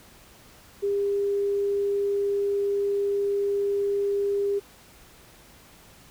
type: tone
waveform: sine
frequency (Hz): 402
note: G4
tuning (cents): +44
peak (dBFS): -22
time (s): 0.82-4.6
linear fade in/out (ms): 20
effects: pink hiss -52 dBFS RMS until 6.1 s

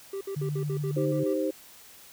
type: tone bursts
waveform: triangle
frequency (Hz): 392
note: G4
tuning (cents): 0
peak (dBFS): -29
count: 9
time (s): 0.13-1.338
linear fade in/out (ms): 5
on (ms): 80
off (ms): 61
type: tone with vibrato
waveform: sine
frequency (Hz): 146.83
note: D3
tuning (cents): 0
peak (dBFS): -28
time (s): 0.36-1.24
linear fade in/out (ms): 10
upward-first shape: square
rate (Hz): 14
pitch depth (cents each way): 20
type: chord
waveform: sine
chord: C minor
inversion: first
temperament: equal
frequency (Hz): 311.1 / 392 / 523.3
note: Eb4 / G4 / C5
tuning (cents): 0 / 0 / 0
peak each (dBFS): -29 / -31 / -29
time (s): 0.96-1.51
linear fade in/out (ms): 10
effects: white hiss -51 dBFS RMS until 2.12 s

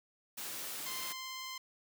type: noise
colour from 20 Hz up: white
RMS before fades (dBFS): -42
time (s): 0.37-1.13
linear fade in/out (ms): 10
type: tone with vibrato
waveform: 10% pulse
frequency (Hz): 1043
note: C6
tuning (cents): -6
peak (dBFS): -33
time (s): 0.86-1.58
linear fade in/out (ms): 5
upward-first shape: triangle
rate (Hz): 18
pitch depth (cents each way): 11
effects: high-pass 150 Hz 12 dB/octave

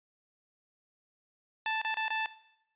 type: tone with dropouts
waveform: 15% pulse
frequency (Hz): 880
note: A5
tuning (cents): 0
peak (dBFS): -23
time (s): 1.66-2.26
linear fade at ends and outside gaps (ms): 1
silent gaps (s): 1.816-1.848 / 1.943-1.97 / 2.082-2.104
effects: noise-tail reverb RT60 0.8 s tail -17 dB re dry + resampled to 8000 Hz

